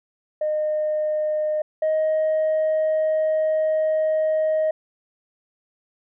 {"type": "tone pair in turn", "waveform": "sine", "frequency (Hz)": [612, 626.3], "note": ["D#5", "D#5"], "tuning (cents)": [-29, 11], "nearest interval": "unison", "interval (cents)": 40, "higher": "second", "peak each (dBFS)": [-19, -16], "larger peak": "second", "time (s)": [[0.41, 1.62], [1.82, 4.71]], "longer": "second", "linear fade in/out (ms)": 5, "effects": ["tanh soft clip ceiling -16 dBFS"]}